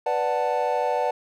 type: chord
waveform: triangle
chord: B minor seventh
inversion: none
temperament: equal with one note detuned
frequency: 493.9 / 587.3 / 740 / 883.6 Hz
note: B4 / D5 / F#5 / A5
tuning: 0 / 0 / 0 / +7 cents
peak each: -25 dBFS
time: 0.06-1.11 s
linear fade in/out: 5 ms
effects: none